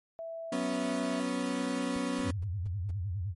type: tone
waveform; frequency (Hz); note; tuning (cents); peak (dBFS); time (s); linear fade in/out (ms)
sine; 659.3; E5; 0; -37; 0.19-1.2; 0
type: chord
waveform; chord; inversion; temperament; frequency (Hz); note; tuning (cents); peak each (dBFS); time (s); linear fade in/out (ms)
35% pulse; F# suspended fourth; none; equal; 185 / 246.9 / 277.2; F#3 / B3 / C#4; 0 / 0 / 0; -37 / -32 / -32; 0.52-2.31; 5
type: noise bursts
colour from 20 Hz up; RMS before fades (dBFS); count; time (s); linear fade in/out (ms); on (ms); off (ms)
brown; -45; 5; 1.95-2.91; 5; 24; 210
type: tone with vibrato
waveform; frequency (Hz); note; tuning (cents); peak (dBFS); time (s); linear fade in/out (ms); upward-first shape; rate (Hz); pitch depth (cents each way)
sine; 94.3; F#2; +33; -31; 2.23-3.35; 50; sine; 9.8; 210
effects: MP3 48 kbps